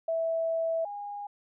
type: tone pair in turn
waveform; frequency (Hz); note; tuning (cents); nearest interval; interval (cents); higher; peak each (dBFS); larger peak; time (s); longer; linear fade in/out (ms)
sine; 656 / 817.2; E5 / G#5; -9 / -28; major third; 381; second; -26 / -35; first; 0.08-0.85 / 0.85-1.27; first; 5
effects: none